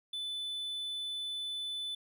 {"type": "tone", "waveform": "triangle", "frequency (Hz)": 3500, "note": "A7", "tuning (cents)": -10, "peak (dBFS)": -34, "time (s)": [0.13, 1.95], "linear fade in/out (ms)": 5, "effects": []}